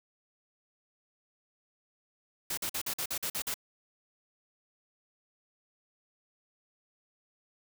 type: noise bursts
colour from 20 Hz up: white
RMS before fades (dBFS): -34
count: 9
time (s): 2.5-3.542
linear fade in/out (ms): 5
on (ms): 74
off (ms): 47
effects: none